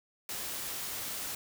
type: noise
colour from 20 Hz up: white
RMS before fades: -38 dBFS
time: 0.29-1.35 s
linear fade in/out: 2 ms
effects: none